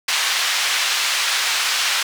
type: band-pass noise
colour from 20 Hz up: white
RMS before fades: -20 dBFS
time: 0.08-2.03 s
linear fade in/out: 5 ms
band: 1200 to 4500 Hz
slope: 12 dB/octave
effects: none